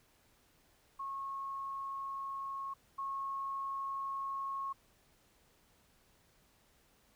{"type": "tone pair in turn", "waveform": "sine", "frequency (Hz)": [1092, 1092], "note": ["C#6", "C#6"], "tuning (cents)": [-26, -26], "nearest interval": "unison", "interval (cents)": 0, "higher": "neither", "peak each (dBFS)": [-38, -36], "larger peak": "second", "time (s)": [[0.99, 2.74], [2.98, 4.73]], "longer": "neither", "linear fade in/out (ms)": 10, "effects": ["pink hiss -69 dBFS RMS until 7.15 s"]}